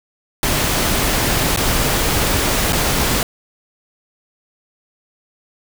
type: noise with dropouts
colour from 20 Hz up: pink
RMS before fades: -17 dBFS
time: 0.43-3.23 s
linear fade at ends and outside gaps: 1 ms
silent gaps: 1.562-1.573 / 2.724-2.73 s
effects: none